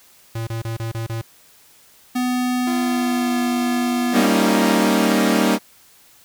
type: tone bursts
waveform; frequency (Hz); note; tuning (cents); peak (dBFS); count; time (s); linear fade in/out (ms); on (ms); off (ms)
square; 113.7; A#2; -43; -24; 6; 0.35-1.215; 5; 120; 29
type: tone with pitch glide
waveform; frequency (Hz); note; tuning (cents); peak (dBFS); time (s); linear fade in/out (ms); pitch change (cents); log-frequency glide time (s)
square; 249.6 to 244.6; B3 to B3; +19 to -16; -19; 2.15-4.26; 10; -35; 2.65-3.41
type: tone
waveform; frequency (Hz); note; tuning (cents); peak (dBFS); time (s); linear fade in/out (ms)
sawtooth; 341.9; F4; -37; -23; 2.67-4.88; 2
type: chord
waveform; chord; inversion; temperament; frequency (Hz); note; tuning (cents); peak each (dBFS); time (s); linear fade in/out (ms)
sawtooth; Eb dominant seventh; first; equal; 196 / 233.1 / 277.2 / 311.1; G3 / Bb3 / Db4 / Eb4; 0 / 0 / 0 / 0; -16 / -15 / -18 / -17; 4.12-5.59; 50
effects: white hiss -51 dBFS RMS until 6.24 s